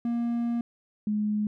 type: tone pair in turn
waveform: triangle / sine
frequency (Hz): 235.8 / 210.5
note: A#3 / G#3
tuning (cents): +20 / +24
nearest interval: major second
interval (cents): 196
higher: first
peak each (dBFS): -23 / -24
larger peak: first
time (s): 0.05-0.61 / 1.07-1.47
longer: first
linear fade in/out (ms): 2
effects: none